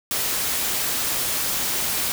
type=noise; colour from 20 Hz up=white; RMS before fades=-24 dBFS; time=0.11-2.12 s; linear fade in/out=0 ms; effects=none